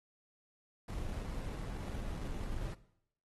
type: noise with sample-and-hold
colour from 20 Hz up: brown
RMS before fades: -40 dBFS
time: 0.88-2.74 s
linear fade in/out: 5 ms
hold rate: 3150 Hz
effects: noise-tail reverb RT60 0.7 s tail -17 dB re dry + AAC 32 kbps